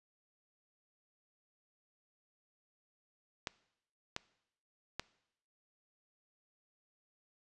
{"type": "clicks", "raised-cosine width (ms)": 0.2, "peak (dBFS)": -19, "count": 3, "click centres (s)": [3.472, 4.164, 4.996], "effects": ["noise-tail reverb RT60 0.8 s tail -21 dB re dry", "resampled to 24000 Hz"]}